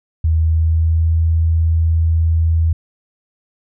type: tone with pitch glide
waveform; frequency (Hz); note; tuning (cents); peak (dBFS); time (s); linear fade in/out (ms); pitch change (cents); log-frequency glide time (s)
sine; 80.1 to 81.64; E2 to E2; -49 to -16; -11; 0.24-2.73; 5; +33; 0.36-1.12
effects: none